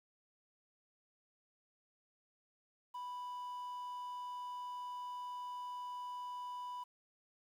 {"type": "tone with quantisation", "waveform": "triangle", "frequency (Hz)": 987.8, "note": "B5", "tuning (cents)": 0, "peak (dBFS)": -40, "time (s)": [2.94, 6.84], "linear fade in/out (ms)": 10, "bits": 11, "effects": []}